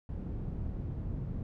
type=low-pass noise; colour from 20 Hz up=white; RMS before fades=-37 dBFS; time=0.09-1.43 s; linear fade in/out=2 ms; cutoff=130 Hz; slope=12 dB/octave; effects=none